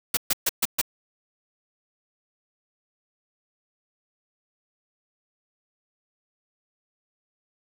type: noise bursts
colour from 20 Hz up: white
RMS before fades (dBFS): -22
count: 5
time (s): 0.14-0.815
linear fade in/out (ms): 5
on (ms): 31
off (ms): 130
effects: none